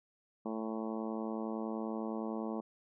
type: harmonic tone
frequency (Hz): 110.7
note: A2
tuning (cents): +11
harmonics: 2 / 3 / 4 / 5 / 6 / 7 / 8 / 9 / 10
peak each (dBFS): -38 / -42 / -44 / -46 / -48 / -49 / -50 / -51 / -52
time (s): 0.45-2.61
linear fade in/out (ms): 10
effects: none